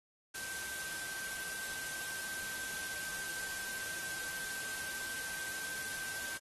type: tone in noise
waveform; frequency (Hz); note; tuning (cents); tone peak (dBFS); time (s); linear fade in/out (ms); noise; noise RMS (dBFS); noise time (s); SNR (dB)
sine; 1557; G6; -12; -44; 0.34-6.38; 10; white; -43; 0.34-6.38; -4
effects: AAC 32 kbps